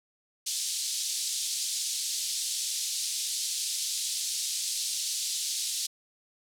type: band-pass noise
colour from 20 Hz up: pink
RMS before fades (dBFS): -32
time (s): 0.46-5.87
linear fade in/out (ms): 10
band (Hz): 3900 to 10000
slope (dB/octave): 24
effects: none